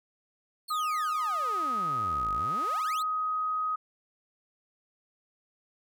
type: exponential two-way sweep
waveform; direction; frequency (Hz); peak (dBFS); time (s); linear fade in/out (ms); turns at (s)
sawtooth; down then up; 4487 to 46 to 4487; -35; 0.68-3.03; 10; 2.32
type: tone with pitch glide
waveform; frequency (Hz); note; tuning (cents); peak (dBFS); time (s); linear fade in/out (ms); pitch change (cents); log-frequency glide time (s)
sine; 1244.5 to 1256.8; D#6 to D#6; 0 to +17; -27; 0.7-3.76; 10; +17; 1.38-1.62
effects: none